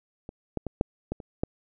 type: clicks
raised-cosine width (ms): 2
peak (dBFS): -25 / -15 / -18 / -8 / -16 / -27 / -12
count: 7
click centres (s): 0.291 / 0.573 / 0.667 / 0.811 / 1.12 / 1.202 / 1.435
effects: none